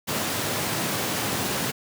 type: high-pass noise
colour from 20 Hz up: pink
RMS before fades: -27 dBFS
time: 0.07-1.72 s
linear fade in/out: 20 ms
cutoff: 110 Hz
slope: 24 dB/octave
effects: none